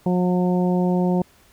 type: harmonic tone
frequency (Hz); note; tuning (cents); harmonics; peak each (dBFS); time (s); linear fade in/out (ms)
180; F#3; -47; 1 / 2 / 3 / 4 / 5; -18 / -24 / -28 / -30 / -32; 0.06-1.22; 2
effects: pink hiss -55 dBFS RMS until 1.52 s